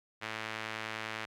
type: tone with band-pass filter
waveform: sawtooth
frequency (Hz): 110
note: A2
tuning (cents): 0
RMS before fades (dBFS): -40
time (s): 0.21-1.26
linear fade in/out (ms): 20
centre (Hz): 2100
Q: 1.2
effects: none